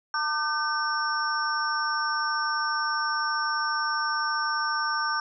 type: tone cluster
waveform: sine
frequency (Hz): 903 / 1196 / 1531 / 5480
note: A5 / D6 / G6 / F8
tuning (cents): +45 / +31 / -41 / -34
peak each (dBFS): -32 / -28 / -29 / -33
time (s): 0.14-5.2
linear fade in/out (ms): 2
effects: none